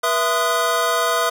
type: tone cluster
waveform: square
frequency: 483.7 / 662 / 1025 / 1240 / 1472 Hz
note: B4 / E5 / C6 / D#6 / F#6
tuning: -36 / +7 / -36 / -6 / -9 cents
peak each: -26 / -23 / -26 / -22 / -27 dBFS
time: 0.03-1.3 s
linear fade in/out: 10 ms
effects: none